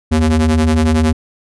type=ring-modulated tone; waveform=square; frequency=77.78 Hz; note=D#2; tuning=in tune; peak=-8 dBFS; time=0.11-1.13 s; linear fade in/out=10 ms; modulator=161 Hz; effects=resampled to 24000 Hz